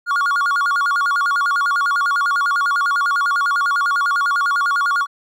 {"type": "tone with vibrato", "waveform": "triangle", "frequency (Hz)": 1265, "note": "D#6", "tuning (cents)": 28, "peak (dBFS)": -13, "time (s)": [0.06, 5.07], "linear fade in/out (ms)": 50, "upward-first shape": "square", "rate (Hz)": 10, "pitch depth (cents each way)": 200, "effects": []}